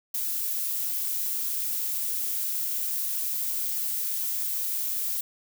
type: noise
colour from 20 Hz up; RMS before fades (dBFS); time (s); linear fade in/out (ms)
violet; -29; 0.14-5.21; 5
effects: none